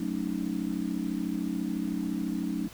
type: chord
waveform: sine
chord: D# half-diminished seventh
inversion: first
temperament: equal with one note detuned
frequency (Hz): 185 / 219 / 277.2 / 311.1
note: F#3 / A3 / C#4 / D#4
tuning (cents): 0 / -8 / 0 / 0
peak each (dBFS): -34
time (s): 0-2.68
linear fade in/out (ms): 5
effects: pink hiss -49 dBFS RMS until 2.73 s